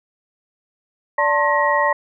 sine tone cluster, 583 / 895 / 1068 / 1897 Hz, D5 / A5 / C6 / A#6, -13 / +29 / +35 / +30 cents, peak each -20 dBFS, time 1.18-1.93 s, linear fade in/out 5 ms, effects none

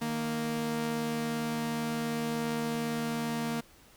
sawtooth tone pair together, 155.2 / 232.5 Hz, D#3 / A#3, -4 / -4 cents, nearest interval perfect fifth, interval 700 cents, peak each -34 / -27 dBFS, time 0.01-3.61 s, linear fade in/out 10 ms, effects pink hiss -58 dBFS RMS until 3.96 s

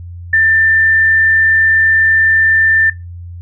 sine tone, 1784 Hz, A6, 23 cents sharp, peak -7 dBFS, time 0.33-2.9 s, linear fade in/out 5 ms, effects noise-tail reverb RT60 0.2 s tail -20 dB re dry + added 87 Hz sine -26 dBFS peak until 3.41 s

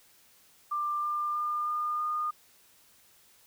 sine tone with pitch steps, 1188 / 1196.3 / 1204.6 / 1213 / 1221.4 Hz, D6 / D6 / D6 / D#6 / D#6, +20 / +32 / +44 / -44 / -32 cents, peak -28 dBFS, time 0.71-2.31 s, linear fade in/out 10 ms, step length 320 ms, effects white hiss -61 dBFS RMS until 3.46 s

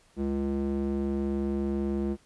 square tone with band-pass filter, 69.1 Hz, C#2, 5 cents flat, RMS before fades -29 dBFS, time 0.16-2.17 s, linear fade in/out 50 ms, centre 280 Hz, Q 3.5, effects pink hiss -62 dBFS RMS until 2.25 s + resampled to 24000 Hz

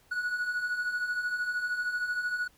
triangle beating tone pair, 1455 / 1468 Hz, F#6 / F#6, -29 / -14 cents, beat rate 13 Hz, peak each -35 / -28 dBFS, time 0.11-2.48 s, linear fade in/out 10 ms, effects pink hiss -63 dBFS RMS until 2.57 s

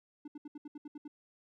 triangle tone bursts, 295.4 Hz, D4, 10 cents sharp, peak -40 dBFS, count 9, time 0.25-1.079 s, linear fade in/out 5 ms, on 29 ms, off 71 ms, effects none

